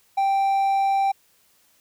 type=tone; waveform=triangle; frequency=784 Hz; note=G5; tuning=in tune; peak=-16 dBFS; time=0.17-1.12 s; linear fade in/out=10 ms; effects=white hiss -61 dBFS RMS until 1.8 s